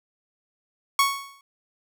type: tone with exponential decay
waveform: sawtooth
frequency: 1108.7 Hz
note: C#6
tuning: in tune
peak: -11 dBFS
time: 0.99-1.41 s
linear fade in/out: 2 ms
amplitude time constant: 90 ms
effects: none

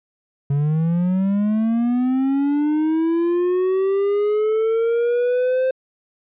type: linear sweep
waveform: triangle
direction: up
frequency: 138.59 to 523.3 Hz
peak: -14 dBFS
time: 0.5-5.71 s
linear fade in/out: 5 ms
effects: resampled to 8000 Hz

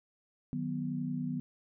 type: chord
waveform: sine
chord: B major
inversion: first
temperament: just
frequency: 154.34 / 185.21 / 246.9 Hz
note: D#3 / F#3 / B3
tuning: -14 / +2 / 0 cents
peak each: -37 / -39 / -35 dBFS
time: 0.53-1.4 s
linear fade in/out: 0 ms
effects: none

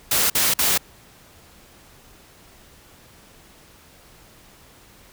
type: noise bursts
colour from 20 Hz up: white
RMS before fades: -19 dBFS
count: 3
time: 0.11-0.778 s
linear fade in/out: 5 ms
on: 190 ms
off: 49 ms
effects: pink hiss -50 dBFS RMS until 5.12 s

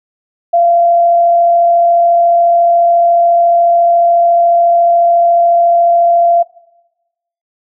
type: tone with frequency modulation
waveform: sine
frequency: 687 Hz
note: F5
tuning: 29 cents flat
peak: -6 dBFS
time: 0.53-6.43 s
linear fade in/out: 10 ms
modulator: 34.1 Hz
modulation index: 0.23
effects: noise-tail reverb RT60 1.0 s tail -20 dB re dry

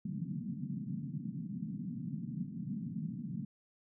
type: band-pass noise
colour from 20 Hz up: pink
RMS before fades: -40 dBFS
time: 0.05-3.45 s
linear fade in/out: 5 ms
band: 140 to 240 Hz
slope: 48 dB/octave
effects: none

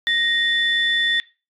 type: tone pair together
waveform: sine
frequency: 1868 / 3503 Hz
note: A#6 / A7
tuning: +3 / -8 cents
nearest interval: major seventh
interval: 1089 cents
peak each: -19 dBFS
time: 0.07-1.2 s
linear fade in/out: 0 ms
effects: noise-tail reverb RT60 0.3 s tail -19 dB re dry + tanh soft clip ceiling -9 dBFS

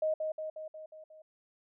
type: tone with echo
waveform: sine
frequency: 625 Hz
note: D#5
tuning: 8 cents sharp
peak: -27 dBFS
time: 0.02-0.14 s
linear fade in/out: 5 ms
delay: 180 ms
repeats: 6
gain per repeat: -4 dB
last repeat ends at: 1.22 s
effects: none

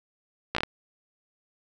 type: slowing click train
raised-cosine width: 0.3 ms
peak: -10 dBFS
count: 5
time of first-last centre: 0.55-0.634 s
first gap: 15 ms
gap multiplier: 1.23
effects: none

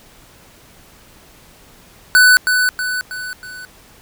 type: tone with echo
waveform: square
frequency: 1495 Hz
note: F#6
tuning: 17 cents sharp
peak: -7 dBFS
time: 2.15-2.37 s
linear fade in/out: 0 ms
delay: 320 ms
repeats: 4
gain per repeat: -6 dB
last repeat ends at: 3.65 s
effects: pink hiss -46 dBFS RMS until 4.01 s

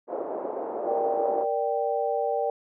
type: band-pass noise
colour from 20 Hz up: pink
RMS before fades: -32 dBFS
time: 0.07-1.46 s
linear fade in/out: 50 ms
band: 380 to 750 Hz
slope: 24 dB/octave
type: chord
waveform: sine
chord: G minor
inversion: first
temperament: equal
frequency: 466.2 / 587.3 / 784 Hz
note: Bb4 / D5 / G5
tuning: 0 / 0 / 0 cents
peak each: -28 dBFS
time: 0.87-2.5 s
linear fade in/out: 2 ms
effects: none

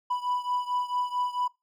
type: beating tone pair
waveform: triangle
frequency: 987 / 991.5 Hz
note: B5 / B5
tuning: -1 / +7 cents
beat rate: 4.5 Hz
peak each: -27 / -30 dBFS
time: 0.1-1.48 s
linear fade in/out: 10 ms
effects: noise-tail reverb RT60 0.2 s tail -21 dB re dry

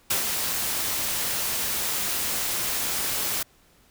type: noise with ADSR envelope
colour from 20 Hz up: white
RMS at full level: -23 dBFS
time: 0.1-3.43 s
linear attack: 7 ms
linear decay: 110 ms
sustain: -4 dB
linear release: 7 ms
effects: pink hiss -59 dBFS RMS until 3.9 s

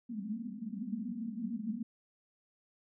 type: band-pass noise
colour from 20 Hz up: pink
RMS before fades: -39 dBFS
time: 0.09-1.83 s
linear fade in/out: 5 ms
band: 200 to 240 Hz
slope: 96 dB/octave
effects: none

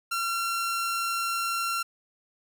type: tone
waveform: sawtooth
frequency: 1366 Hz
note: F6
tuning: 39 cents flat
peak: -23 dBFS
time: 0.11-1.83 s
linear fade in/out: 10 ms
effects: none

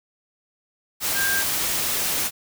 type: tone in noise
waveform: sine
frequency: 1596 Hz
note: G6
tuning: 31 cents sharp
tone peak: -22 dBFS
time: 1.14-1.44 s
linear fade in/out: 50 ms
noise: white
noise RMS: -24 dBFS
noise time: 1-2.31 s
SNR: -1 dB
effects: none

